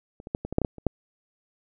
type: clicks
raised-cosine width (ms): 2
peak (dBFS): -29 / -24 / -12 / -19 / -18 / -6 / -11 / -12 / -28 / -8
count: 10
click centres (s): 0.201 / 0.271 / 0.349 / 0.45 / 0.526 / 0.584 / 0.617 / 0.648 / 0.783 / 0.867
effects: none